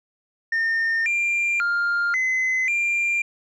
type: tone with pitch steps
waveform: sine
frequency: 1819 / 2385 / 1402 / 2040 / 2385 Hz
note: A#6 / D7 / F6 / C7 / D7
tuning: -43 / +26 / +6 / -44 / +26 cents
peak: -17 dBFS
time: 0.52-3.22 s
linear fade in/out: 5 ms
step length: 540 ms
effects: tanh soft clip ceiling -18 dBFS

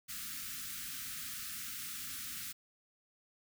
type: band-stop noise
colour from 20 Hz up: white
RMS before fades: -43 dBFS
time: 0.08-2.53 s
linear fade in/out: 20 ms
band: 290 to 1200 Hz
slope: 96 dB/octave
effects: none

